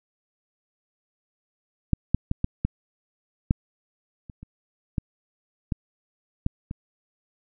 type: clicks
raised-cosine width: 5 ms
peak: -7 / -6 / -11 / -10 / -10 / -6 / -27 / -28 / -12 / -12 / -10 / -20 dBFS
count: 12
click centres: 1.933 / 2.146 / 2.314 / 2.444 / 2.65 / 3.509 / 4.298 / 4.43 / 4.982 / 5.722 / 6.464 / 6.711 s
effects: none